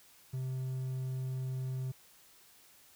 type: tone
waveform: triangle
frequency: 130 Hz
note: C3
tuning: 11 cents flat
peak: -32 dBFS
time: 0.33-1.92 s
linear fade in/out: 10 ms
effects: white hiss -61 dBFS RMS until 2.95 s